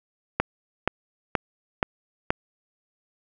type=click train; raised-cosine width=0.5 ms; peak=-5 dBFS; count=5; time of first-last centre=0.4-2.305 s; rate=2.1 Hz; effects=none